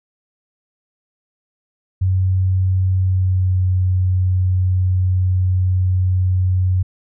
sine tone with pitch glide, 93.5 to 92.21 Hz, F#2 to F#2, +19 to -5 cents, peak -13 dBFS, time 2.01-6.83 s, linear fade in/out 10 ms, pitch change -24 cents, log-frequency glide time 2.98-3.64 s, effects none

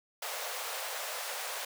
pink high-pass noise, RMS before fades -38 dBFS, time 0.22-1.65 s, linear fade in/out 5 ms, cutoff 490 Hz, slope 48 dB/octave, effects none

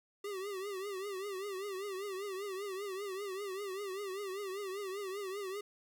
square tone with vibrato, 392 Hz, G4, in tune, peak -39 dBFS, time 0.24-5.61 s, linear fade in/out 5 ms, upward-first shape triangle, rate 5.1 Hz, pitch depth 120 cents each way, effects 13-bit

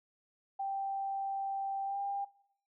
sine tone with pitch glide, 784 to 797.7 Hz, G5 to G5, 0 to +30 cents, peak -33 dBFS, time 0.59-2.25 s, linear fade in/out 10 ms, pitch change +30 cents, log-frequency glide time 1.85-1.98 s, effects noise-tail reverb RT60 0.7 s tail -21 dB re dry

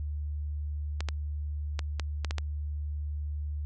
clicks, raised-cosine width 0.2 ms, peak -16 dBFS, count 7, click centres 1.006 / 1.087 / 1.792 / 1.997 / 2.247 / 2.309 / 2.383 s, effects added 74 Hz sine -31 dBFS peak until 3.65 s + resampled to 22050 Hz

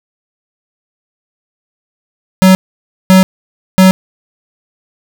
square tone bursts, 187.6 Hz, F#3, 24 cents sharp, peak -3 dBFS, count 3, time 2.42-3.91 s, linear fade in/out 0 ms, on 130 ms, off 550 ms, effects none

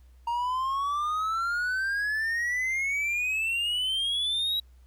triangle exponential sweep, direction up, 932.3 to 3884 Hz, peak -24 dBFS, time 0.27-4.6 s, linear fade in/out 5 ms, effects added 62 Hz sine -51 dBFS peak until 4.86 s + pink hiss -69 dBFS RMS until 4.86 s

